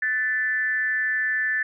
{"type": "tone with frequency modulation", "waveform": "sine", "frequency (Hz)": 1760, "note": "A6", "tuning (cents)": 0, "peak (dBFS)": -21, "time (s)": [0.02, 1.63], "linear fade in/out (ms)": 5, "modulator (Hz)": 251, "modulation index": 0.49, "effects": []}